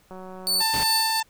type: click train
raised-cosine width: 1 ms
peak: -27 dBFS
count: 95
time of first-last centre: 0.11-0.615 s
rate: 186 Hz
type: tone with tremolo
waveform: sawtooth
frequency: 4490 Hz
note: C#8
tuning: 21 cents sharp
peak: -17 dBFS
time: 0.47-1.2 s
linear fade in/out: 0 ms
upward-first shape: sine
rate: 2.7 Hz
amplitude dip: 50%
type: harmonic tone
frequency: 890 Hz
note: A5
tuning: 20 cents sharp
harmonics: 1 / 2 / 3 / 4 / 5 / 6 / 7 / 8 / 9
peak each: -25 / -31 / -35 / -37 / -39 / -41 / -42 / -43 / -44 dBFS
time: 0.6-1.23 s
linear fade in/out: 10 ms
type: noise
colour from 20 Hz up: pink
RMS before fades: -31 dBFS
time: 0.73-0.84 s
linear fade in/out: 10 ms
effects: pink hiss -60 dBFS RMS until 1.29 s